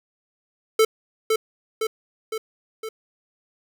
square tone with echo, 440.8 Hz, A4, 3 cents sharp, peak -14 dBFS, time 0.79-0.85 s, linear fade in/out 5 ms, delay 510 ms, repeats 4, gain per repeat -4 dB, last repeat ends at 2.89 s, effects none

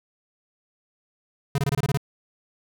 square tone bursts, 140 Hz, C#3, 18 cents sharp, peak -21 dBFS, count 8, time 1.55-1.974 s, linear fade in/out 2 ms, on 32 ms, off 24 ms, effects none

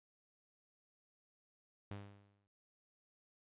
sawtooth tone with exponential decay, 100.9 Hz, G#2, 49 cents flat, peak -39 dBFS, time 1.91-2.47 s, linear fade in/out 0 ms, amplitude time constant 120 ms, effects resampled to 8000 Hz

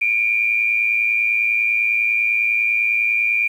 sine tone pair together, 2294 / 2404 Hz, D7 / D7, -41 / +40 cents, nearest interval minor second, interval 81 cents, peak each -23 / -16 dBFS, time 0.01-3.48 s, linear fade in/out 10 ms, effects 8-bit

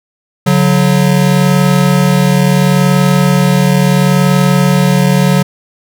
square tone pair together, 142.9 / 183.62 Hz, D3 / F#3, -47 / -13 cents, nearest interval major third, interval 434 cents, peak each -11 / -10 dBFS, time 0.46-5.43 s, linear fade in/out 10 ms, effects none

